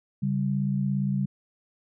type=tone pair together; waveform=sine; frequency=138.59 / 196 Hz; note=C#3 / G3; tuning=0 / 0 cents; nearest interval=tritone; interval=600 cents; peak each=-26 dBFS; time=0.22-1.26 s; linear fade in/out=10 ms; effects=none